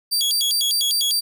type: tone with vibrato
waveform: sawtooth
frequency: 3951 Hz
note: B7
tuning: in tune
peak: -15 dBFS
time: 0.11-1.21 s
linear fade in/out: 20 ms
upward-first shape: square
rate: 5 Hz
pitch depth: 290 cents each way
effects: none